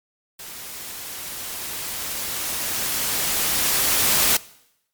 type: noise with level ramp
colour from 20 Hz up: white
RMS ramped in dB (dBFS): -37 to -17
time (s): 0.39-4.37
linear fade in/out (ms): 5
effects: noise-tail reverb RT60 0.8 s tail -21 dB re dry + MP3 96 kbps